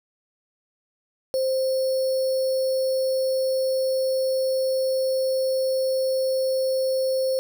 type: tone with sample-and-hold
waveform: sine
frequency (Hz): 525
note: C5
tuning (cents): +6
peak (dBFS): -20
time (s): 1.34-7.39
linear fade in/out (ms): 0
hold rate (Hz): 4900
effects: none